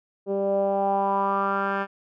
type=tone with low-pass filter sweep; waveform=10% pulse; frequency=197.1 Hz; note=G3; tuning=10 cents sharp; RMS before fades=-24 dBFS; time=0.26-1.87 s; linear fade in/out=50 ms; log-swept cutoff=460 to 1800 Hz; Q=4.4; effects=none